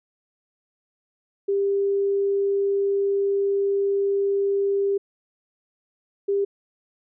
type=tone pair in turn; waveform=sine; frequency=397.5 / 399.1 Hz; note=G4 / G4; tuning=+24 / +31 cents; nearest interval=unison; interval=7 cents; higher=second; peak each=-19 dBFS; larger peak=neither; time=1.48-4.98 / 6.28-6.45 s; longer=first; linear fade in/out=10 ms; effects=none